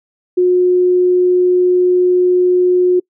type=tone; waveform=sine; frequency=361.4 Hz; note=F#4; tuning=41 cents flat; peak=-8 dBFS; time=0.37-3 s; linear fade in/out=10 ms; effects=noise-tail reverb RT60 0.1 s tail -26 dB re dry